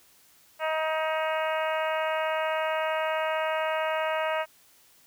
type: harmonic tone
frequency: 315.5 Hz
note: D#4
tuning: 24 cents sharp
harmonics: 2 / 3 / 4 / 5 / 6 / 7 / 8 / 9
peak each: -28 / -32 / -34 / -36 / -38 / -39 / -40 / -41 dBFS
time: 0.59-4.46 s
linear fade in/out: 50 ms
effects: white hiss -59 dBFS RMS until 5.06 s